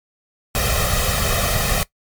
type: noise with comb filter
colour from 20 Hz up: pink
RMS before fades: -19 dBFS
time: 0.55-1.83 s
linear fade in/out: 0 ms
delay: 1.6 ms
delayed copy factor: +0.9
effects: noise-tail reverb RT60 0.1 s tail -19 dB re dry + MP3 96 kbps